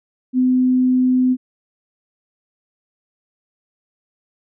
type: tone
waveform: sine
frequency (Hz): 254.4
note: C4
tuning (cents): -48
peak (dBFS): -12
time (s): 0.33-1.37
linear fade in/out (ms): 50
effects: none